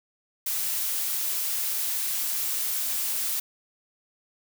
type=noise; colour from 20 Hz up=blue; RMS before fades=-28 dBFS; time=0.46-3.4 s; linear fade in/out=5 ms; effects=none